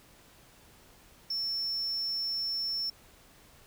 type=tone; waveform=triangle; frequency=5400 Hz; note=E8; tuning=41 cents sharp; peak=-29 dBFS; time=1.3-2.9 s; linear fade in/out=5 ms; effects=pink hiss -58 dBFS RMS until 3.66 s